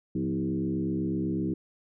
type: tone with frequency modulation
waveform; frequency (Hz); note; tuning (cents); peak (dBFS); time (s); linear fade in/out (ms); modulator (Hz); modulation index
sine; 248.4; B3; +10; -26; 0.15-1.54; 5; 68; 1.7
effects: none